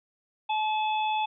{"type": "harmonic tone", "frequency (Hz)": 861, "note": "A5", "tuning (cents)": -38, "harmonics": [1, 3, 4], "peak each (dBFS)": [-25, -35, -37], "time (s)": [0.49, 1.26], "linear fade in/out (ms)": 10, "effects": []}